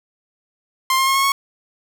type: tone with pitch steps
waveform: sawtooth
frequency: 1053 / 1065.2 / 1077.6 / 1090.1 / 1102.8 Hz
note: C6 / C6 / C#6 / C#6 / C#6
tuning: +11 / +31 / -49 / -29 / -9 cents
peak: -11 dBFS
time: 0.9-1.32 s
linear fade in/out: 2 ms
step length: 84 ms
effects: none